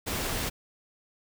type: noise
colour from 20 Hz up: pink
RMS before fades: -31 dBFS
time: 0.06-0.5 s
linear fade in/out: 20 ms
effects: none